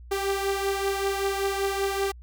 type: beating tone pair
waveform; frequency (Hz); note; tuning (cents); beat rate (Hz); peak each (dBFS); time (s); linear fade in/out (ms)
sawtooth; 392 / 397.2; G4 / G4; 0 / +23; 5.2; -22 / -27; 0.11-2.12; 10
effects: added 60 Hz sine -42 dBFS peak until 2.22 s